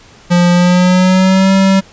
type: tone with pitch glide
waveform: square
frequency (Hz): 175.7 to 192.71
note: F3 to G3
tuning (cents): +11 to -29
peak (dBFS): -7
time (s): 0.3-1.81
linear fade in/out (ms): 20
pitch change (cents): +160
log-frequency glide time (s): 0.52-1.51
effects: pink hiss -41 dBFS RMS until 1.92 s + resampled to 16000 Hz